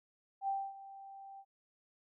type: tone with ADSR envelope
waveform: sine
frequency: 784 Hz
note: G5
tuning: in tune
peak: -31 dBFS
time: 0.41-1.45 s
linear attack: 70 ms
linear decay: 250 ms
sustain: -17 dB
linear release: 59 ms
effects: none